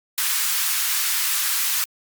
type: high-pass noise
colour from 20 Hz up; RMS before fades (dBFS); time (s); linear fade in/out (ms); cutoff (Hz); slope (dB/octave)
white; -22; 0.18-1.84; 0; 1100; 24
effects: Opus 48 kbps